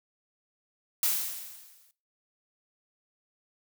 blue noise with exponential decay, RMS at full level -24 dBFS, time 1.03-1.91 s, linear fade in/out 1 ms, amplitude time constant 190 ms, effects noise-tail reverb RT60 0.3 s tail -18 dB re dry

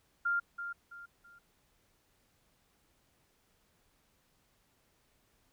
sine tone with echo, 1396.9 Hz, F6, in tune, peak -28 dBFS, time 0.25-0.4 s, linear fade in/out 10 ms, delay 330 ms, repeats 3, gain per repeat -9 dB, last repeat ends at 1.39 s, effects pink hiss -72 dBFS RMS until 5.52 s

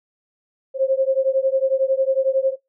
sine beating tone pair, 528 / 539 Hz, C5 / C#5, +16 / -49 cents, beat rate 11 Hz, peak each -19 dBFS, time 0.74-2.56 s, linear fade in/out 50 ms, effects noise-tail reverb RT60 0.2 s tail -23 dB re dry

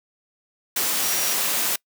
sine tone in noise, 5700 Hz, F8, 34 cents sharp, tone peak -30 dBFS, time 1.03-1.34 s, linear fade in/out 5 ms, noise white, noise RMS -23 dBFS, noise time 0.76-1.76 s, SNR -10 dB, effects noise-tail reverb RT60 0.1 s tail -25 dB re dry + high-pass 200 Hz 12 dB/octave

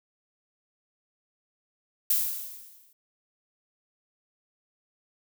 violet noise with exponential decay, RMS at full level -22 dBFS, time 2.1-2.93 s, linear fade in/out 5 ms, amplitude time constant 180 ms, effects none

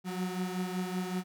35% pulse beating tone pair, 181.8 / 187.1 Hz, F#3 / F#3, -30 / +20 cents, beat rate 5.3 Hz, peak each -32 / -36 dBFS, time 0.04-1.24 s, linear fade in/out 50 ms, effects none

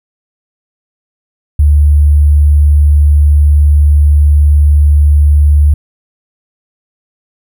sine tone with sample-and-hold, 73.42 Hz, D2, in tune, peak -3 dBFS, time 1.59-5.74 s, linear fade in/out 5 ms, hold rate 11025 Hz, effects none

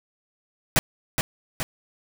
pink noise with echo, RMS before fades -18 dBFS, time 0.76-0.79 s, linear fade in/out 0 ms, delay 420 ms, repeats 2, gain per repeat -5 dB, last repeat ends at 1.63 s, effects none

